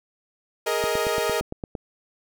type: chord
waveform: sawtooth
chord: Ab suspended second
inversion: none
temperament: equal with one note detuned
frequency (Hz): 415.3 / 466.2 / 626.6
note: Ab4 / Bb4 / Eb5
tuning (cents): 0 / 0 / +12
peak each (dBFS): -24 / -22 / -23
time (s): 0.66-1.41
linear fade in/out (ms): 10
type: click train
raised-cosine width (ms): 2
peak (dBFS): -17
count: 9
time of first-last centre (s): 0.84-1.752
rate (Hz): 8.77
effects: none